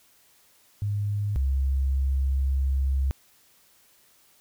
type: tone pair in turn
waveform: sine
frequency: 102.6 / 67.32 Hz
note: G#2 / C2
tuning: -21 / +50 cents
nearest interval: perfect fifth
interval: 729 cents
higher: first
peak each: -24 / -21 dBFS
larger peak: second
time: 0.82-1.36 / 1.36-3.11 s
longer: second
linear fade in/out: 0 ms
effects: white hiss -60 dBFS RMS until 4.4 s